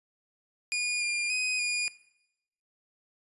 sawtooth tone with pitch steps, 2441 / 2406 / 2503 / 2438 Hz, D#7 / D7 / D#7 / D#7, -34 / +41 / +10 / -36 cents, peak -24 dBFS, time 0.72-1.88 s, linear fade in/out 0 ms, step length 290 ms, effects noise-tail reverb RT60 0.8 s tail -18 dB re dry + resampled to 24000 Hz

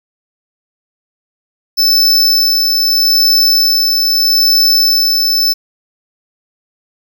square tone with tremolo, 5274 Hz, E8, in tune, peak -7 dBFS, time 1.77-5.54 s, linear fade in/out 20 ms, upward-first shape sine, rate 0.79 Hz, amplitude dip 30%, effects 7-bit

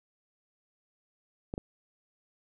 clicks, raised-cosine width 2 ms, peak -21 dBFS, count 2, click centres 1.539 / 1.579 s, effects none

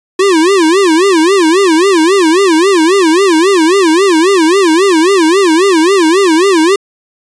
square tone with vibrato, 354.4 Hz, F4, 25 cents sharp, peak -6 dBFS, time 0.19-6.76 s, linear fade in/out 5 ms, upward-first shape sine, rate 3.7 Hz, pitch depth 220 cents each way, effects resampled to 22050 Hz

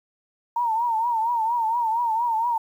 sine tone with vibrato, 921 Hz, A#5, 21 cents flat, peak -20 dBFS, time 0.56-2.58 s, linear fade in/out 5 ms, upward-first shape triangle, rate 4.3 Hz, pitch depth 110 cents each way, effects 9-bit

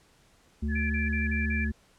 harmonic tone, 73.42 Hz, D2, in tune, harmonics 1 / 3 / 5, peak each -28 / -31 / -46 dBFS, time 0.62-1.72 s, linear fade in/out 10 ms
sine tone with vibrato, 1708 Hz, G#6, 48 cents sharp, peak -33 dBFS, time 0.68-1.71 s, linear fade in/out 50 ms, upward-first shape square, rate 13 Hz, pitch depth 19 cents each way
sine tone bursts, 2354 Hz, D7, 3 cents sharp, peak -32 dBFS, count 5, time 0.75-1.648 s, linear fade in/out 10 ms, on 150 ms, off 37 ms
effects pink hiss -62 dBFS RMS until 1.98 s + low-pass 10000 Hz 12 dB/octave

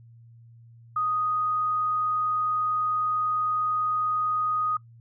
sine tone, 1244.5 Hz, D#6, in tune, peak -23 dBFS, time 0.96-4.77 s, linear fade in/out 5 ms, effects noise-tail reverb RT60 0.1 s tail -20 dB re dry + added 116 Hz sine -48 dBFS peak until 5 s

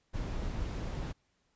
brown noise, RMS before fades -36 dBFS, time 0.13-1.13 s, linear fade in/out 20 ms, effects pink hiss -75 dBFS RMS until 1.55 s + resampled to 16000 Hz

